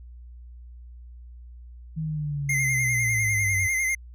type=linear sweep; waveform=sine; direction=down; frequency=160.3 to 92.8 Hz; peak=-26 dBFS; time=1.96-3.68 s; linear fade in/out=20 ms
type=tone with vibrato; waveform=square; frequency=2088 Hz; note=C7; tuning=4 cents flat; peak=-23 dBFS; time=2.49-3.95 s; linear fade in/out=5 ms; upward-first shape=sine; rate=10 Hz; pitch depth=44 cents each way
effects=added 60 Hz sine -41 dBFS peak until 4.14 s + resampled to 32000 Hz